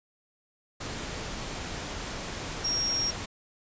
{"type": "tone in noise", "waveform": "sine", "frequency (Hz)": 5588, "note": "F8", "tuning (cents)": 0, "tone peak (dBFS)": -26, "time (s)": [2.64, 3.11], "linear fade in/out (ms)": 10, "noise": "pink", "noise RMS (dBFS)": -36, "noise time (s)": [0.8, 3.26], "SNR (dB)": 7, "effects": ["resampled to 16000 Hz"]}